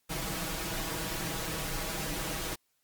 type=noise with comb filter; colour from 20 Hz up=pink; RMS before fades=-35 dBFS; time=0.09-2.56 s; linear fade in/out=20 ms; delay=6.2 ms; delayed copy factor=+0.75; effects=white hiss -75 dBFS RMS until 2.83 s + Opus 48 kbps